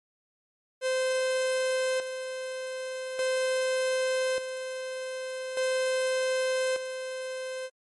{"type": "tone with tremolo", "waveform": "45% pulse", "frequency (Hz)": 518, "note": "C5", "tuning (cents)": -17, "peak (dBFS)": -25, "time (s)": [0.81, 7.7], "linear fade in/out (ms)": 50, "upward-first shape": "square", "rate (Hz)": 0.42, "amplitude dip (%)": 60, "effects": ["MP3 48 kbps"]}